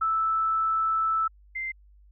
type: tone pair in turn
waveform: sine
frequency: 1316 / 2084 Hz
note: E6 / C7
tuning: -3 / -7 cents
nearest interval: minor sixth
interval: 796 cents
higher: second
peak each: -22 / -29 dBFS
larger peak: first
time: 0.01-1.28 / 1.55-1.72 s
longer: first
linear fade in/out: 10 ms
effects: added 50 Hz sine -52 dBFS peak until 2.11 s